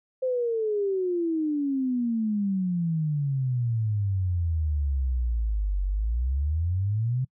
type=exponential two-way sweep; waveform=sine; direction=down then up; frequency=523 to 46.34 to 132.8 Hz; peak=-23 dBFS; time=0.22-7.25 s; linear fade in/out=10 ms; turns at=5.84 s; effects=noise-tail reverb RT60 0.1 s tail -25 dB re dry